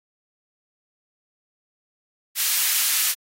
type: high-pass noise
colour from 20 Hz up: white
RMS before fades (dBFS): -21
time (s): 2.35-3.15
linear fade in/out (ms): 50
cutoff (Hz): 1800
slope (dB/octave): 12
effects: AAC 48 kbps